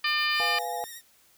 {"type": "harmonic tone", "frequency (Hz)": 600, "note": "D5", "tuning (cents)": 37, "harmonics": [2, 3, 4, 5, 6, 7, 8], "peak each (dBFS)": [-31, -29, -29, -32, -37, -37, -32], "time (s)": [0.04, 0.59], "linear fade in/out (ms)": 5}
{"type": "noise with tremolo", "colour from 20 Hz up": "violet", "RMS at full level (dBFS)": -46, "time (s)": [0.06, 0.67], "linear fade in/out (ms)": 10, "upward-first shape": "triangle", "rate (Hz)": 7.9, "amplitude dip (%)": 80}
{"type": "tone with vibrato", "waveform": "5% pulse", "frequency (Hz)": 1859, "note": "A#6", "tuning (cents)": -5, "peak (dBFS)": -30, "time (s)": [0.34, 1.02], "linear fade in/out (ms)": 50, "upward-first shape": "triangle", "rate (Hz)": 13, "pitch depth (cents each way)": 53}
{"type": "chord", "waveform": "sine", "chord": "F diminished", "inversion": "second", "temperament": "equal", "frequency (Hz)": [493.9, 698.5, 830.6], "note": ["Cb5", "F5", "Ab5"], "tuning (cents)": [0, 0, 0], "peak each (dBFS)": [-37, -33, -33], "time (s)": [0.4, 0.84], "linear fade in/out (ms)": 0}
{"effects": ["white hiss -61 dBFS RMS until 1.37 s"]}